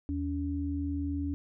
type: tone pair together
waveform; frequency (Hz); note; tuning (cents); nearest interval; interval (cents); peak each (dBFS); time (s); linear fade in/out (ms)
sine; 80.42 / 283.3; E2 / C#4; -42 / +38; octave + minor seventh; 2180; -33 / -32; 0.09-1.34; 0
effects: none